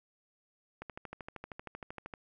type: click train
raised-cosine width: 0.5 ms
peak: -27 dBFS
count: 18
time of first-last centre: 0.82-2.138 s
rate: 12.9 Hz
effects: none